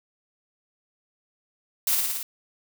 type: noise with echo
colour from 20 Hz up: blue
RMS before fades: -23 dBFS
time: 1.87-1.95 s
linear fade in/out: 2 ms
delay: 56 ms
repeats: 5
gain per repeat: -2 dB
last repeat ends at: 2.23 s
effects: none